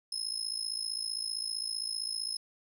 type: tone with amplitude modulation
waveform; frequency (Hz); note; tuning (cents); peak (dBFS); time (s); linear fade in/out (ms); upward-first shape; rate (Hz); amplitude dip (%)
35% pulse; 5170; E8; -34; -27; 0.12-2.37; 5; sine; 55.4; 85
effects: none